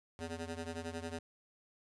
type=ring-modulated tone; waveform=15% pulse; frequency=166 Hz; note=E3; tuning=12 cents sharp; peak=-31 dBFS; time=0.19-1.19 s; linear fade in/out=0 ms; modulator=77.5 Hz; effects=resampled to 24000 Hz